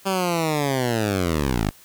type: linear sweep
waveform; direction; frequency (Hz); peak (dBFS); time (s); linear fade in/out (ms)
10% pulse; down; 196 to 46.25; -12; 0.05-1.71; 20
effects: white hiss -50 dBFS RMS until 1.84 s